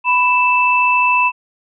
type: tone pair together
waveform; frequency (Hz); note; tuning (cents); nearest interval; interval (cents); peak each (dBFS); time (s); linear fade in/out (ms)
sine; 991 / 2643; B5 / E7; +6 / +4; octave + perfect fourth; 1698; -13 / -14; 0.04-1.32; 50
effects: none